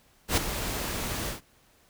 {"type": "noise with ADSR envelope", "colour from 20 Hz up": "pink", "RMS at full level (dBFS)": -21, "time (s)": [0.28, 1.41], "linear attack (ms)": 96, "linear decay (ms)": 3, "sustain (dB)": -11, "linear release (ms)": 130, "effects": ["pink hiss -62 dBFS RMS until 1.89 s"]}